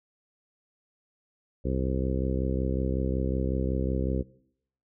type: harmonic tone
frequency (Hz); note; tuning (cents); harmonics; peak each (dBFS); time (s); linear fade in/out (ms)
65.41; C2; 0; 1 / 2 / 3 / 4 / 5 / 6 / 7 / 8; -29 / -32 / -34 / -35 / -36 / -37 / -37 / -38; 1.64-4.23; 20
effects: noise-tail reverb RT60 0.7 s tail -21 dB re dry